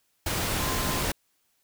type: tone in noise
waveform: sine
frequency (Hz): 1036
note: C6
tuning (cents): -17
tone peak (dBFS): -35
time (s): 0.59-1.02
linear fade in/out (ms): 5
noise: pink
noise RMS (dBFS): -28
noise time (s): 0.26-1.12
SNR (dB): -10
effects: white hiss -71 dBFS RMS until 1.63 s